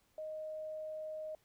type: tone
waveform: sine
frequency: 622.3 Hz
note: D#5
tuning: in tune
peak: -40 dBFS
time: 0.18-1.35 s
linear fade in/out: 2 ms
effects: pink hiss -73 dBFS RMS until 1.44 s